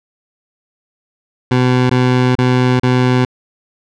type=tone with dropouts; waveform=20% pulse; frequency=126.1 Hz; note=B2; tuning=36 cents sharp; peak=-5 dBFS; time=1.51-3.25 s; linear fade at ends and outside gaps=5 ms; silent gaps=1.896-1.911 / 2.353-2.384 / 2.797-2.832 s; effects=low-pass 4000 Hz 12 dB/octave